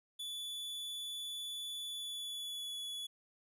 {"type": "tone with pitch glide", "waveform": "45% pulse", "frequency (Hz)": [3458, 3404], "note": ["A7", "G#7"], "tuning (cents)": [-31, 42], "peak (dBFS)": -40, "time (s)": [0.19, 3.07], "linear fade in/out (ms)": 10, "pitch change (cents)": -27, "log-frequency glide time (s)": [1.85, 2.76], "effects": ["resampled to 32000 Hz"]}